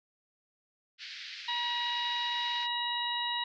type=band-pass noise; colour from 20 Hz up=white; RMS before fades=-44 dBFS; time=0.98-2.68 s; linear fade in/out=50 ms; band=1600 to 4900 Hz; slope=48 dB/octave
type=harmonic tone; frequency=959 Hz; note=A#5; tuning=49 cents sharp; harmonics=1 / 2 / 3 / 4; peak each=-35 / -38 / -38 / -34 dBFS; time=1.48-3.44 s; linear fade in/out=5 ms
effects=none